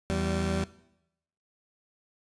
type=tone pair together; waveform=20% pulse; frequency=82.41 / 193.87 Hz; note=E2 / G3; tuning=0 / -19 cents; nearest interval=octave + minor third; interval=1481 cents; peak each=-25 dBFS; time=0.1-0.64 s; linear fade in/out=0 ms; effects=noise-tail reverb RT60 0.8 s tail -18 dB re dry + resampled to 22050 Hz